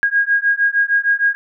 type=beating tone pair; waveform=sine; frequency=1631 / 1637.5 Hz; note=G#6 / G#6; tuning=-32 / -25 cents; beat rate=6.5 Hz; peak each=-16 dBFS; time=0.03-1.35 s; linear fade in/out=0 ms; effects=none